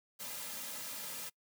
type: noise with comb filter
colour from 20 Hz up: white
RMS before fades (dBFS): -43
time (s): 0.19-1.3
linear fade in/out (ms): 20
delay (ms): 2.7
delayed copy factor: -0.65
effects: noise-tail reverb RT60 0.1 s tail -23 dB re dry + high-pass 150 Hz 12 dB/octave